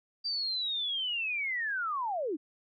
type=linear sweep; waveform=sine; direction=down; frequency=4719 to 268.5 Hz; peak=-30 dBFS; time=0.24-2.37 s; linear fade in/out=20 ms; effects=none